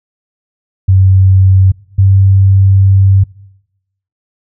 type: tone pair in turn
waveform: sine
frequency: 95 / 96.94 Hz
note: F#2 / G2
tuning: +46 / -19 cents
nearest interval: unison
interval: 35 cents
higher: second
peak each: -3 dBFS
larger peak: neither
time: 0.88-1.72 / 1.98-3.24 s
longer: second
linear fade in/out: 10 ms
effects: noise-tail reverb RT60 0.9 s tail -24 dB re dry